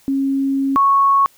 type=tone pair in turn; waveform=sine; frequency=272.5 / 1105.2 Hz; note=C#4 / C#6; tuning=-29 / -6 cents; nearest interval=2 octaves; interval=2423 cents; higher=second; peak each=-15 / -10 dBFS; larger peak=second; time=0.08-0.76 / 0.76-1.26 s; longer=first; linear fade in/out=0 ms; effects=white hiss -52 dBFS RMS until 1.37 s